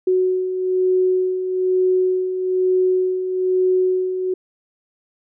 sine beating tone pair, 369.1 / 370.2 Hz, F#4 / F#4, -4 / +1 cents, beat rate 1.1 Hz, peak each -24 / -16 dBFS, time 0.07-4.34 s, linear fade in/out 5 ms, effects none

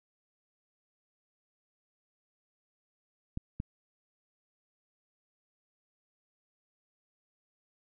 clicks, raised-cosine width 5 ms, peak -22 dBFS, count 2, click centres 3.374 / 3.601 s, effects none

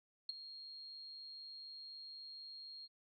sine tone with ADSR envelope, 4249 Hz, C8, 26 cents sharp, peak -35 dBFS, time 0.29-2.88 s, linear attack 4 ms, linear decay 15 ms, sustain -14 dB, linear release 34 ms, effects none

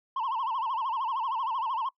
sine tone with vibrato, 981 Hz, B5, 12 cents flat, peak -25 dBFS, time 0.16-1.89 s, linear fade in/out 5 ms, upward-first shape sine, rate 13 Hz, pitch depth 190 cents each way, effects noise-tail reverb RT60 0.1 s tail -22 dB re dry + tanh soft clip ceiling -26 dBFS

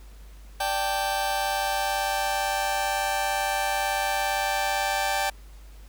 sawtooth chord, D suspended fourth, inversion none, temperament just, 587.3 / 783.1 / 881 Hz, D5 / G5 / A5, 0 / -2 / +2 cents, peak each -28 / -22 / -27 dBFS, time 0.6-5.3 s, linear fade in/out 5 ms, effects added 50 Hz sine -43 dBFS peak until 5.88 s + pink hiss -56 dBFS RMS until 5.88 s

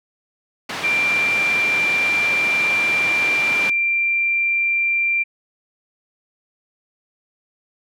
white band-pass noise, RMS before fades -28 dBFS, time 0.69-3.7 s, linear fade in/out 5 ms, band 130 to 2700 Hz, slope 12 dB/octave
sine tone, 2367 Hz, D7, 13 cents sharp, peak -16 dBFS, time 0.83-5.24 s, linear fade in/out 20 ms
effects none

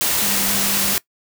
sine tone in noise, 199.1 Hz, G3, 27 cents sharp, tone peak -29 dBFS, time 0.22-0.94 s, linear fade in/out 0 ms, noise white, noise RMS -19 dBFS, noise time 0.01-0.98 s, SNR -13 dB, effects noise-tail reverb RT60 0.1 s tail -21 dB re dry

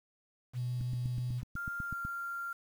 sine tone with vibrato, 123.47 Hz, B2, in tune, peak -32 dBFS, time 0.53-1.43 s, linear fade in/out 50 ms, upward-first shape square, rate 5.9 Hz, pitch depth 8 cents each way
click train, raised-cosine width 5 ms, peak -28 dBFS, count 11, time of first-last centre 0.81-2.051 s, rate 8.06 Hz
sine tone with pitch glide, 1396.9 to 1386.4 Hz, F6 to F6, 0 to -13 cents, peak -36 dBFS, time 1.56-2.53 s, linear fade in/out 5 ms, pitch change -13 cents, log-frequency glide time 1.85-1.94 s
effects 9-bit

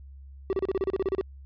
triangle tone bursts, 384.3 Hz, G4, 34 cents flat, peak -21 dBFS, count 12, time 0.5-1.211 s, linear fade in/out 0 ms, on 29 ms, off 33 ms, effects added 68 Hz sine -43 dBFS peak until 1.45 s + resampled to 11025 Hz

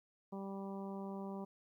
harmonic tone, 195.7 Hz, G3, 3 cents flat, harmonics 1 / 2 / 3 / 4 / 5 / 6, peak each -43 / -48 / -52 / -53 / -53 / -60 dBFS, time 0.32-1.45 s, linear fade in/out 10 ms, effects 13-bit

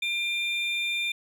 triangle tone pair together, 2391 / 3590 Hz, D7 / A7, +30 / +34 cents, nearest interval perfect fifth, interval 704 cents, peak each -26 / -29 dBFS, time 0.02-1.12 s, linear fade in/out 5 ms, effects none

